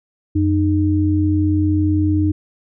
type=tone pair together; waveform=sine; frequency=91.09 / 306.4 Hz; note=F#2 / D#4; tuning=-27 / -27 cents; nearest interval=octave + major sixth; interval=2100 cents; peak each=-16 / -16 dBFS; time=0.35-2.32 s; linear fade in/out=10 ms; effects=none